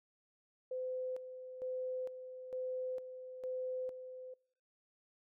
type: tone with tremolo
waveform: sine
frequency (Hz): 511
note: C5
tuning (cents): -41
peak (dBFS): -37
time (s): 0.71-4.34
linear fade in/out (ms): 5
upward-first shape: square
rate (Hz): 1.1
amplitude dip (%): 65
effects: noise-tail reverb RT60 0.7 s tail -25 dB re dry